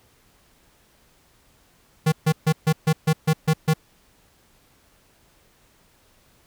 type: tone bursts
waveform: square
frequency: 157.3 Hz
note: D#3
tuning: 19 cents sharp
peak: -16 dBFS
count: 9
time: 2.06-3.738 s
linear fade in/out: 10 ms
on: 62 ms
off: 140 ms
effects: pink hiss -59 dBFS RMS until 6.46 s